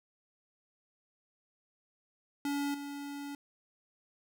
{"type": "tone with level steps", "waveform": "square", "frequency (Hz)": 284.6, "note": "C#4", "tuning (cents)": 46, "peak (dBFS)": [-32, -40], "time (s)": [2.45, 3.35], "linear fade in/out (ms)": 2, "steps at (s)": 2.74, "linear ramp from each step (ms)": 5, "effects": []}